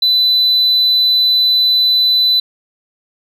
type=tone; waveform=sine; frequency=4000 Hz; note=B7; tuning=21 cents sharp; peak=-7 dBFS; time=0.02-2.4 s; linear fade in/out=5 ms; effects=tanh soft clip ceiling -7 dBFS